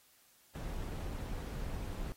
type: noise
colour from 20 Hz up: brown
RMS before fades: -40 dBFS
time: 0.55-2.12 s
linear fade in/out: 0 ms
effects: white hiss -66 dBFS RMS until 2.16 s + AAC 48 kbps